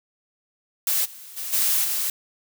blue noise with level steps, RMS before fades -22 / -42 / -31 / -21 / -25 dBFS, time 0.87-2.1 s, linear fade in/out 2 ms, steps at 1.04 / 1.36 / 1.52 / 1.83 s, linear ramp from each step 20 ms, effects none

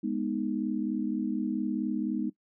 sine chord, G# minor, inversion none, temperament equal, 207.7 / 246.9 / 311.1 Hz, G#3 / B3 / D#4, 0 / 0 / 0 cents, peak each -32 dBFS, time 0.03-2.3 s, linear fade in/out 10 ms, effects noise-tail reverb RT60 0.1 s tail -18 dB re dry

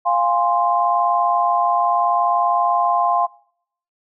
sine chord, F minor, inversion none, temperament equal with one note detuned, 698.5 / 819.2 / 1046.5 Hz, F5 / Ab5 / C6, 0 / -24 / 0 cents, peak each -18 / -21 / -18 dBFS, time 0.05-3.27 s, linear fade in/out 20 ms, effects noise-tail reverb RT60 0.7 s tail -25 dB re dry

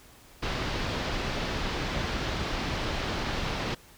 pink low-pass noise, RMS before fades -31 dBFS, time 0.42-3.75 s, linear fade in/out 10 ms, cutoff 4900 Hz, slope 24 dB/octave, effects pink hiss -54 dBFS RMS until 3.97 s

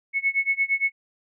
sine tone with tremolo, 2200 Hz, C#7, 14 cents flat, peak -17 dBFS, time 0.13-0.92 s, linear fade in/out 50 ms, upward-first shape sine, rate 8.7 Hz, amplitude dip 95%, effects none

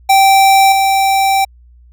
square tone with level steps, 779 Hz, G5, 11 cents flat, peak -6 / -10 dBFS, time 0.09-1.45 s, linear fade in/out 10 ms, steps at 0.72 s, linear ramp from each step 2 ms, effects added 60 Hz sine -40 dBFS peak until 1.92 s

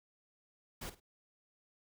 pink noise with echo, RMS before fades -43 dBFS, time 0.81-0.9 s, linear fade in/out 10 ms, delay 51 ms, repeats 2, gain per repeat -13 dB, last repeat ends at 1.002 s, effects none

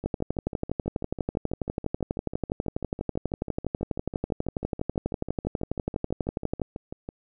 two click trains, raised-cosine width 2 ms, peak -13 / -21 dBFS, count 81 / 44, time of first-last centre 0.06-6.617 / 0.04-7.089 s, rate 12.2 / 6.1 Hz, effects none

